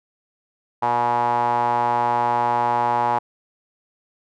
sawtooth tone with band-pass filter, 120 Hz, B2, 49 cents flat, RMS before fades -20 dBFS, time 0.82-3.19 s, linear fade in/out 10 ms, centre 890 Hz, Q 7, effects none

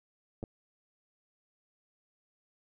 clicks, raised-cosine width 2 ms, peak -26 dBFS, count 2, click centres 0.429 / 0.438 s, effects none

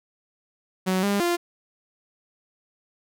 sawtooth tone with pitch steps, 186.6 / 201.6 / 347.2 Hz, F#3 / G3 / F4, +15 / +49 / -10 cents, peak -17 dBFS, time 0.86-1.37 s, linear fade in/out 20 ms, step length 170 ms, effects none

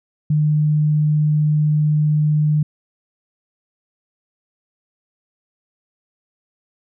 sine tone, 151.3 Hz, D#3, 48 cents flat, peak -13 dBFS, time 0.3-2.63 s, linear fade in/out 5 ms, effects none

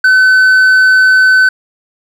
sine tone with hard clipping, 1517 Hz, F#6, 43 cents sharp, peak -5 dBFS, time 0.04-1.49 s, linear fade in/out 5 ms, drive 3 dB, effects none

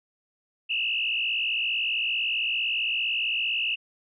sine tone with frequency modulation, 2749 Hz, F7, 28 cents flat, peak -24 dBFS, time 0.69-3.76 s, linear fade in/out 20 ms, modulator 57.7 Hz, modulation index 2.6, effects none

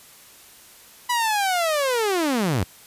sawtooth linear sweep, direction down, 990 to 77.78 Hz, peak -16 dBFS, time 1.09-2.64 s, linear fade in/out 10 ms, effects white hiss -48 dBFS RMS until 2.86 s + resampled to 32000 Hz

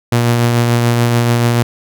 sawtooth tone with tremolo, 118.9 Hz, A#2, 35 cents sharp, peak -5 dBFS, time 0.12-1.63 s, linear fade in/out 5 ms, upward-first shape triangle, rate 6.9 Hz, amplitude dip 30%, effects none

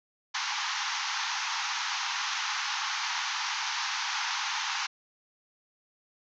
pink band-pass noise, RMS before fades -32 dBFS, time 0.34-4.87 s, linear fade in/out 10 ms, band 810 to 6500 Hz, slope 96 dB/octave, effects none

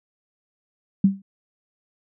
sine tone with exponential decay, 195.2 Hz, G3, 7 cents flat, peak -9 dBFS, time 1.04-1.22 s, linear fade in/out 5 ms, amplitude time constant 38 ms, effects none

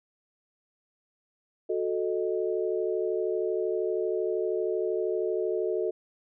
sine chord, D# diminished, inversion first, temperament equal with one note detuned, 367.2 / 440 / 622.3 Hz, F#4 / A4 / D#5, -13 / 0 / 0 cents, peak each -29 / -29 / -34 dBFS, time 1.69-5.91 s, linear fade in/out 10 ms, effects none

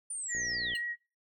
sine linear sweep, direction down, 9340 to 2736 Hz, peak -35 dBFS, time 0.1-0.77 s, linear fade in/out 5 ms
sine tone with vibrato, 1905 Hz, A#6, 37 cents sharp, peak -33 dBFS, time 0.28-0.96 s, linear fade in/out 50 ms, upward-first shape sine, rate 7.4 Hz, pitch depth 11 cents each way
click train, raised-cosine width 2 ms, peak -34 dBFS, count 24, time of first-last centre 0.35-0.735 s, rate 59.8 Hz
30% pulse tone with exponential decay, 4186 Hz, C8, in tune, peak -34 dBFS, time 0.75-0.83 s, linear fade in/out 2 ms, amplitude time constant 16 ms
effects noise-tail reverb RT60 0.3 s tail -22 dB re dry

